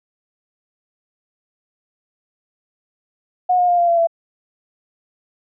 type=tone with pitch steps; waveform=sine; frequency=727 / 715.3 / 703.9 / 692.6 / 681.5 / 670.5 Hz; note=F#5 / F5 / F5 / F5 / F5 / E5; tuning=-31 / +41 / +13 / -15 / -43 / +29 cents; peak=-12 dBFS; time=3.49-4.072 s; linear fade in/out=10 ms; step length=97 ms; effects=none